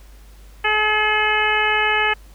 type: harmonic tone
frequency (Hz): 426.9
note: G#4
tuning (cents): +48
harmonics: 1 / 2 / 3 / 4 / 5 / 6 / 7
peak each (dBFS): -26 / -22 / -25 / -21 / -23 / -23 / -26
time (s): 0.64-2.14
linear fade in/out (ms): 10
effects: added 50 Hz sine -41 dBFS peak until 2.34 s + pink hiss -52 dBFS RMS until 2.34 s